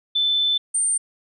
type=tone pair in turn; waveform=sine; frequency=3522 / 8875 Hz; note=A7 / C#9; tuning=+1 / +1 cents; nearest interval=octave + major third; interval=1600 cents; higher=second; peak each=-17 / -18 dBFS; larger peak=first; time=0.15-0.58 / 0.74-0.98 s; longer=first; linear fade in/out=10 ms; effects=none